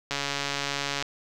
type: click train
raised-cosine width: 0.2 ms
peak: -11 dBFS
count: 130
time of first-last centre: 0.11-1.025 s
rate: 141 Hz
effects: none